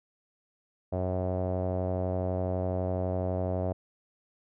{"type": "tone with low-pass filter", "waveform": "sawtooth", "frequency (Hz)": 92, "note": "F#2", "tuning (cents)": -9, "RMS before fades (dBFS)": -30, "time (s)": [0.92, 3.73], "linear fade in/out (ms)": 10, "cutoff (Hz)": 630, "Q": 4.6, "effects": []}